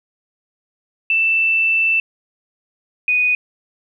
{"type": "tone pair in turn", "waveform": "sine", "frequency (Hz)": [2659, 2483], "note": ["E7", "D#7"], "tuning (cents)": [14, -4], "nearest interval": "minor second", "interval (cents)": 118, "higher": "first", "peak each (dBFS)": -13, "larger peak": "neither", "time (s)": [[1.1, 2], [3.08, 3.35]], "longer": "first", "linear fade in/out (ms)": 2, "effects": ["9-bit"]}